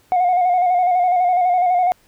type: tone with vibrato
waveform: sine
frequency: 721 Hz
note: F#5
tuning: 45 cents flat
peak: -11 dBFS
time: 0.12-1.92 s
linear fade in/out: 0 ms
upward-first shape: square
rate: 12 Hz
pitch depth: 38 cents each way
effects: tanh soft clip ceiling -11 dBFS + pink hiss -56 dBFS RMS until 2.07 s